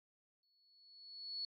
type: tone with exponential growth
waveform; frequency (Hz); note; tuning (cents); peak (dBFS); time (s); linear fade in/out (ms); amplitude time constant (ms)
sine; 4400; C#8; -14; -38; 0.43-1.45; 2; 220
effects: AAC 32 kbps